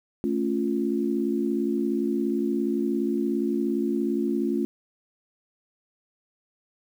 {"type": "chord", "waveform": "sine", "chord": "A augmented", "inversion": "none", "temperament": "equal", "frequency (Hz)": [220, 277.2, 349.2], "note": ["A3", "C#4", "E#4"], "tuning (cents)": [0, 0, 0], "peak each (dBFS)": -27, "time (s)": [0.24, 4.65], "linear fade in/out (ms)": 0, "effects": ["9-bit"]}